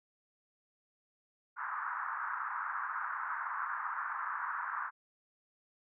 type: band-pass noise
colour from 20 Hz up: pink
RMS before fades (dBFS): -38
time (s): 1.56-4.91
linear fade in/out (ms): 50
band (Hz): 990 to 1600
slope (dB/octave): 48
effects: none